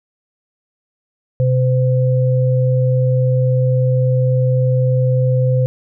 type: tone pair together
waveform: sine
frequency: 128.26 / 512 Hz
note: C3 / C5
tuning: -34 / -38 cents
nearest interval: 2 octaves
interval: 2396 cents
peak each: -12 / -19 dBFS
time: 1.4-5.66 s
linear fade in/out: 0 ms
effects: none